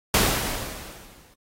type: noise with exponential decay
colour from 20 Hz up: pink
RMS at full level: -17 dBFS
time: 0.14-1.34 s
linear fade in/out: 2 ms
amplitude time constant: 260 ms
effects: AAC 48 kbps